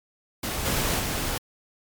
pink noise with level steps, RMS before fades -29 / -25 / -28 dBFS, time 0.43-1.38 s, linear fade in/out 5 ms, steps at 0.65 / 0.99 s, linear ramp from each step 10 ms, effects MP3 96 kbps

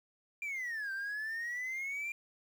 sine exponential two-way sweep, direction down then up, 2396 to 1555 to 2396 Hz, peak -33 dBFS, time 0.42-2.12 s, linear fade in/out 2 ms, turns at 0.92 s, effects tanh soft clip ceiling -35 dBFS + 10-bit

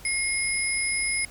sine tone cluster, 2150 / 5080 / 10210 Hz, C7 / D#8 / D#9, +47 / +35 / +44 cents, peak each -26 / -33 / -28 dBFS, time 0.05-1.25 s, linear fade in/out 2 ms, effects added 50 Hz sine -48 dBFS peak until 1.3 s + pink hiss -48 dBFS RMS until 1.3 s

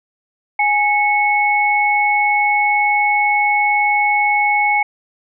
sine tone pair together, 830.6 / 2201 Hz, G#5 / C#7, 0 / -13 cents, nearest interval octave + perfect fourth, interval 1687 cents, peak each -15 dBFS, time 0.59-4.83 s, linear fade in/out 5 ms, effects none

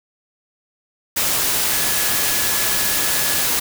sine tone in noise, 1699 Hz, G#6, 39 cents sharp, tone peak -30 dBFS, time 1.71-3.45 s, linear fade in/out 10 ms, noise white, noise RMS -19 dBFS, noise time 1.16-3.6 s, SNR -14 dB, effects none

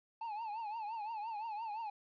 triangle tone with vibrato, 873 Hz, A5, 14 cents flat, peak -37 dBFS, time 0.21-1.9 s, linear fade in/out 5 ms, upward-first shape triangle, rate 5.8 Hz, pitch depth 130 cents each way, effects resampled to 11025 Hz + 12-bit

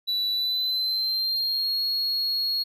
triangle tone with pitch glide, 3951 to 4309 Hz, B7 to C#8, 0 to -50 cents, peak -22 dBFS, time 0.07-2.64 s, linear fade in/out 20 ms, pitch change +150 cents, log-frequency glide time 0.32-1.82 s, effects none

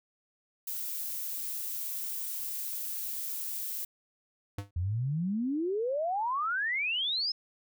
violet noise, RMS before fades -36 dBFS, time 0.67-3.85 s, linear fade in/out 5 ms
square tone with exponential decay, 100.5 Hz, G2, 44 cents sharp, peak -31 dBFS, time 4.58-4.71 s, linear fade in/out 5 ms, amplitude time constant 28 ms
sine exponential sweep, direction up, 81.9 to 5230 Hz, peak -28 dBFS, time 4.76-7.32 s, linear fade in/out 5 ms
effects none

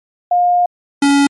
sine / square tone pair in turn, 710 / 281.8 Hz, F5 / C#4, +28 / +29 cents, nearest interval octave + major third, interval 1599 cents, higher first, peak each -9 dBFS, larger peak neither, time 0.31-0.66 / 1.02-1.27 s, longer first, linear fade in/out 5 ms, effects MP3 48 kbps

